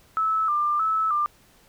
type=tone with vibrato; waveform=sine; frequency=1247 Hz; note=D#6; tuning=3 cents sharp; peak=-20 dBFS; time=0.17-1.26 s; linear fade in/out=0 ms; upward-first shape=square; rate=1.6 Hz; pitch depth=77 cents each way; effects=pink hiss -57 dBFS RMS until 1.68 s